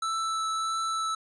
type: tone with vibrato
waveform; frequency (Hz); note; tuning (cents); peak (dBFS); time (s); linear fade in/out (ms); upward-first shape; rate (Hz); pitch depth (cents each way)
square; 1318.5; E6; 0; -28; 0.02-1.15; 5; triangle; 1.6; 10
effects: resampled to 22050 Hz + 11-bit